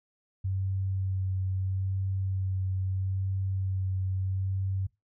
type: tone with vibrato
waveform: sine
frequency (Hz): 95.1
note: F#2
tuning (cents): +48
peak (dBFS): -27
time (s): 0.44-4.87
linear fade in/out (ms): 10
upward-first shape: sine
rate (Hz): 0.77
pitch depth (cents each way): 15
effects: noise-tail reverb RT60 0.2 s tail -21 dB re dry